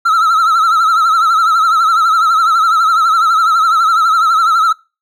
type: tone with vibrato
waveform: triangle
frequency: 1318.5 Hz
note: E6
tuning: in tune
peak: -6 dBFS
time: 0.05-4.73 s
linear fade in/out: 10 ms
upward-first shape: triangle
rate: 12 Hz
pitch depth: 99 cents each way
effects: noise-tail reverb RT60 0.3 s tail -24 dB re dry